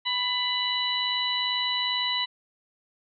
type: harmonic tone with a mistuned harmonic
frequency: 987.8 Hz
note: B5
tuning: in tune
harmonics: 1 / 2 / 3 / 4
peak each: -32 / -32 / -29 / -28 dBFS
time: 0.05-2.26 s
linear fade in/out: 20 ms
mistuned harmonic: 2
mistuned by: +23 cents
effects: none